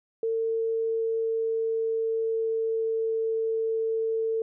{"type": "tone with pitch glide", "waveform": "sine", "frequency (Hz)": [451.3, 447.7], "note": ["A4", "A4"], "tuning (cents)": [44, 30], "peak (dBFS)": -24, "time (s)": [0.23, 4.42], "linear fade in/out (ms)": 2, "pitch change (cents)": -14, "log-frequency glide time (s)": [0.78, 3.32], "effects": []}